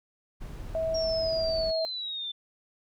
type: noise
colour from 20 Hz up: brown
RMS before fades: -39 dBFS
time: 0.4-1.72 s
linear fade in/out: 20 ms
type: tone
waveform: sine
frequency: 647 Hz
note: E5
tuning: 32 cents flat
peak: -26 dBFS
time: 0.75-1.85 s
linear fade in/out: 0 ms
type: exponential sweep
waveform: sine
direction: down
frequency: 5620 to 3520 Hz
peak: -32 dBFS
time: 0.94-2.32 s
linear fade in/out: 10 ms
effects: none